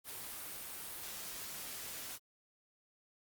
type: noise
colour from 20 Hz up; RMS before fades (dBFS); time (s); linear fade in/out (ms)
white; -45; 0.04-2.19; 50
effects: Opus 32 kbps